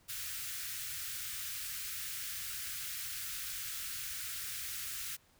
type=band-stop noise; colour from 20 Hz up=white; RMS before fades=-41 dBFS; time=0.08-5.17 s; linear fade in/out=20 ms; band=130 to 1300 Hz; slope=48 dB/octave; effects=pink hiss -67 dBFS RMS until 5.39 s